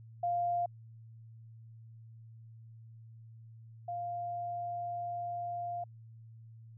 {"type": "tone pair in turn", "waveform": "sine", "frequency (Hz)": [698.5, 698.5], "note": ["F5", "F5"], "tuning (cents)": [0, 0], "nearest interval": "unison", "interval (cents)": 0, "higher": "neither", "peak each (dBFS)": [-29, -35], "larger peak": "first", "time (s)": [[0.23, 0.66], [3.88, 5.84]], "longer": "second", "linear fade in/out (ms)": 5, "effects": ["added 113 Hz sine -50 dBFS peak until 6.77 s"]}